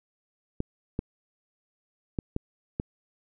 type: clicks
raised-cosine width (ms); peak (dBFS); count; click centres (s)
3; -15; 5; 0.604 / 0.991 / 2.188 / 2.364 / 2.799
effects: none